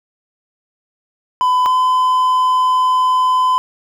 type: tone pair in turn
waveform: triangle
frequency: 1005 / 1016.1 Hz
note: B5 / B5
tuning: +30 / +49 cents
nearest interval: unison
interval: 19 cents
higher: second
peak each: -9 dBFS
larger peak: neither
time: 1.41-1.66 / 1.66-3.58 s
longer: second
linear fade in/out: 0 ms
effects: none